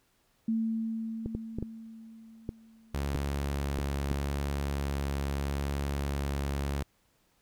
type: tone with exponential decay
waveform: sine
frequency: 224.2 Hz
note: A3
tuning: 33 cents sharp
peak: -25 dBFS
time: 0.48-3.57 s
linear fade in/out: 5 ms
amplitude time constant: 670 ms
type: clicks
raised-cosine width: 3 ms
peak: -20 dBFS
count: 8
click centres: 1.26 / 1.35 / 1.586 / 1.626 / 2.491 / 3.152 / 3.788 / 4.114 s
type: tone with vibrato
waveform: sawtooth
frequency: 70.2 Hz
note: C#2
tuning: 22 cents sharp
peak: -26 dBFS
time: 2.94-6.83 s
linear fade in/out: 5 ms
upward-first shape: sine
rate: 0.79 Hz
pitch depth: 8 cents each way
effects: pink hiss -70 dBFS RMS until 7.41 s